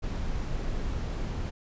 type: noise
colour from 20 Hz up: brown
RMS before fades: -31 dBFS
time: 0.02-1.51 s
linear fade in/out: 20 ms
effects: resampled to 16000 Hz